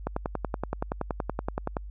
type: click train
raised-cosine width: 1 ms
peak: -14 dBFS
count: 19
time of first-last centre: 0.07-1.768 s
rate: 10.6 Hz
effects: added 50 Hz sine -37 dBFS peak until 1.9 s